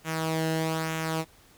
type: tone with flanger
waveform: sawtooth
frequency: 160.4 Hz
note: E3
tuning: 47 cents flat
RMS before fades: -29 dBFS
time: 0.04-1.25 s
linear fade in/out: 50 ms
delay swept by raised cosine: 0.21 to 0.87 ms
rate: 1.1 Hz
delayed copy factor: -0.55
effects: pink hiss -57 dBFS RMS until 1.57 s